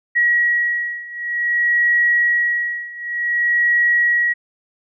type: beating tone pair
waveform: sine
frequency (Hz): 1911 / 1911.54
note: A#6 / A#6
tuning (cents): +43 / +43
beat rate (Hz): 0.54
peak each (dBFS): -19 / -17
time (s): 0.15-4.34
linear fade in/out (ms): 20
effects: none